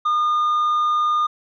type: tone with tanh clipping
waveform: sine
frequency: 1217 Hz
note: D#6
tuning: 39 cents flat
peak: -17 dBFS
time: 0.05-1.27 s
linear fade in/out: 10 ms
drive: 3 dB
effects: none